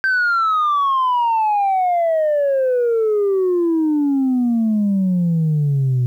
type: exponential sweep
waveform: sine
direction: down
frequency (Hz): 1568 to 122.3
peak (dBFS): -12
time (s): 0.04-6.06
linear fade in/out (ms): 0
effects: tanh soft clip ceiling -12 dBFS + 9-bit